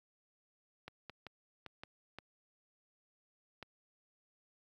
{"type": "clicks", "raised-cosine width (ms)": 0.3, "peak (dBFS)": -30, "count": 7, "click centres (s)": [0.88, 1.097, 1.267, 1.663, 1.835, 2.186, 3.627], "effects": ["high-pass 60 Hz 12 dB/octave", "12-bit"]}